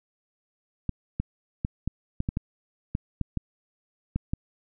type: clicks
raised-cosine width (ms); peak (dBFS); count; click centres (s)
5; -14; 12; 0.893 / 1.2 / 1.649 / 1.876 / 2.204 / 2.289 / 2.371 / 2.951 / 3.213 / 3.373 / 4.16 / 4.335
effects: none